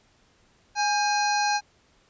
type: harmonic tone with a mistuned harmonic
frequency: 830.6 Hz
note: G#5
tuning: in tune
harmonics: 1 / 2 / 3 / 5 / 6 / 7 / 8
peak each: -23 / -29 / -33 / -31 / -39 / -34 / -41 dBFS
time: 0.75-1.61 s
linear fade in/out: 50 ms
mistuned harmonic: 2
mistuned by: -71 cents
effects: pink hiss -62 dBFS RMS until 2.09 s + resampled to 16000 Hz